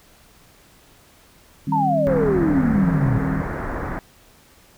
sine chord, C minor, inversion first, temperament equal with one note detuned, 155.56 / 196 / 268.2 Hz, Eb3 / G3 / C4, 0 / 0 / +43 cents, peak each -24 / -26 / -25 dBFS, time 1.67-3.42 s, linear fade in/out 5 ms
sine exponential sweep, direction down, 937 to 112.3 Hz, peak -17 dBFS, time 1.72-3.18 s, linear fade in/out 5 ms
pink low-pass noise, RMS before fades -27 dBFS, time 2.07-3.99 s, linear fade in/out 0 ms, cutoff 1900 Hz, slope 48 dB/octave
effects pink hiss -52 dBFS RMS until 4.77 s

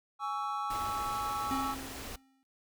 triangle chord, C# minor, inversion second, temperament equal with one note detuned, 830.6 / 1121 / 1318.5 Hz, G#5 / C#6 / E6, 0 / +19 / 0 cents, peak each -35 dBFS, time 0.19-1.76 s, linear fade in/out 50 ms
pink band-stop noise, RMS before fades -43 dBFS, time 0.7-2.16 s, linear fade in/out 5 ms, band 140 to 200 Hz, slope 96 dB/octave
square tone with exponential decay, 266.9 Hz, C4, 35 cents sharp, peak -32 dBFS, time 1.51-2.43 s, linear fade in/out 0 ms, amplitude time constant 200 ms
effects noise-tail reverb RT60 0.2 s tail -23 dB re dry

